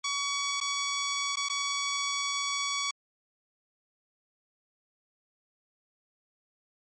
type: tone with dropouts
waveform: 10% pulse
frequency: 1130 Hz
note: C#6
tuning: 33 cents sharp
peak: -20 dBFS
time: 0.04-2.91 s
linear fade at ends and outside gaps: 5 ms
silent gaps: 0.603-0.611 / 1.358-1.369 / 1.487-1.497 s
effects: MP3 32 kbps